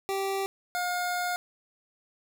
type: tone pair in turn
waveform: 25% pulse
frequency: 390 / 714 Hz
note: G4 / F5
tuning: -9 / +38 cents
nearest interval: minor seventh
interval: 1047 cents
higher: second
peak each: -24 dBFS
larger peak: neither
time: 0.09-0.46 / 0.75-1.36 s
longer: second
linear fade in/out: 0 ms
effects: none